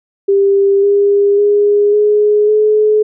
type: tone with pitch steps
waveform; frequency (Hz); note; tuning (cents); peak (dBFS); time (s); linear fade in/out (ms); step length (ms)
sine; 396.2 / 403.6 / 411.1 / 418.8 / 426.6; G4 / G#4 / G#4 / G#4 / G#4; +18 / -49 / -18 / +15 / +46; -7; 0.28-3.03; 10; 550
effects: none